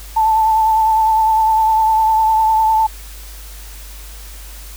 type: tone with vibrato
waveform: sine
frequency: 880 Hz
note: A5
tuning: in tune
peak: -10 dBFS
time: 0.16-2.87 s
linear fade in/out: 10 ms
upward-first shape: triangle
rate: 9.9 Hz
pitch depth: 29 cents each way
effects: added 50 Hz sine -32 dBFS peak until 4.76 s + white hiss -38 dBFS RMS until 4.76 s